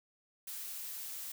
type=noise; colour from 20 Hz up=blue; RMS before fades=-43 dBFS; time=0.47-1.32 s; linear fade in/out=5 ms; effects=none